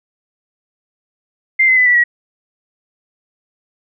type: tone with pitch steps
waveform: sine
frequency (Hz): 2093 / 2048 / 2003 / 1959.6 / 1917.1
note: C7 / C7 / B6 / B6 / A#6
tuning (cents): 0 / -38 / +24 / -14 / +48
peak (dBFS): -8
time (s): 1.59-2.04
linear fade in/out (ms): 10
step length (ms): 90
effects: none